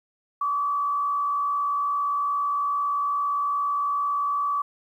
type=tone with frequency modulation; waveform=sine; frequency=1148 Hz; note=D6; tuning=40 cents flat; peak=-22 dBFS; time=0.41-4.62 s; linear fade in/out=5 ms; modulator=62.4 Hz; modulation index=0.44; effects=10-bit